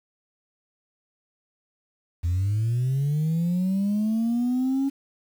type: linear sweep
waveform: sine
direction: up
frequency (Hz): 82.41 to 277.2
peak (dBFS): -19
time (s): 2.23-4.9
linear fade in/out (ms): 20
effects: tanh soft clip ceiling -19 dBFS + 8-bit